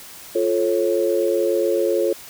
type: chord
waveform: sine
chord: F augmented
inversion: none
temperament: just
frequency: 349.2 / 436.5 / 545.7 Hz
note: F4 / A4 / C#5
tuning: 0 / -14 / -27 cents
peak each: -21 dBFS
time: 0.35-2.13 s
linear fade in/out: 5 ms
effects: white hiss -40 dBFS RMS until 2.29 s